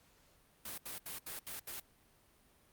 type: noise bursts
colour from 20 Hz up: white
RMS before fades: -44 dBFS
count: 6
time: 0.65-1.8 s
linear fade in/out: 5 ms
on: 130 ms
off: 74 ms
effects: pink hiss -68 dBFS RMS until 2.72 s + Opus 48 kbps